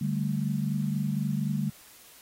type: chord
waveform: sine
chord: D suspended fourth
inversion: none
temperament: equal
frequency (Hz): 146.83 / 196 / 220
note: D3 / G3 / A3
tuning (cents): 0 / 0 / 0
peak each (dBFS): -29 / -30 / -32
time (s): 0.01-1.7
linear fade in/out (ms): 5
effects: white hiss -53 dBFS RMS until 2.21 s + AAC 48 kbps